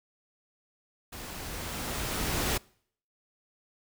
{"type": "noise with level ramp", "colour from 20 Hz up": "pink", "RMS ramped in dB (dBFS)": [-42, -28], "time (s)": [1.12, 2.58], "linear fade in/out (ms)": 10, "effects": ["noise-tail reverb RT60 0.6 s tail -25 dB re dry"]}